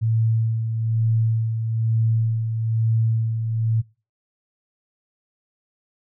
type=tone with tremolo; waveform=sine; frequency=112.6 Hz; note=A2; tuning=40 cents sharp; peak=-16 dBFS; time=0.01-3.82 s; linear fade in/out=20 ms; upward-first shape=sine; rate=1.1 Hz; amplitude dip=50%; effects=noise-tail reverb RT60 0.3 s tail -22 dB re dry